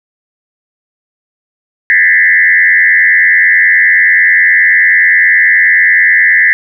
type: tone with frequency modulation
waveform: sine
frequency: 1884 Hz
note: A#6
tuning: 18 cents sharp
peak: -4 dBFS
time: 1.9-6.53 s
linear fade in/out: 0 ms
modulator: 89.4 Hz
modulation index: 2.2
effects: none